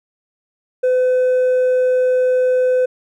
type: tone with hard clipping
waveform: triangle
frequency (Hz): 507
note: B4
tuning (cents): +45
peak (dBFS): -11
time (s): 0.83-2.86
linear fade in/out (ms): 10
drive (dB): 1
effects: none